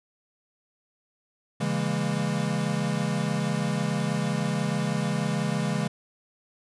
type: chord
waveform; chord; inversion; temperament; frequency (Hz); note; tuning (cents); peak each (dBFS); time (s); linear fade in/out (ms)
square; A# half-diminished seventh; first; equal with one note detuned; 138.59 / 164.81 / 203.3 / 233.1; C#3 / E3 / G#3 / A#3; 0 / 0 / -37 / 0; -31 / -30 / -30 / -35; 1.6-5.88; 10
effects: resampled to 24000 Hz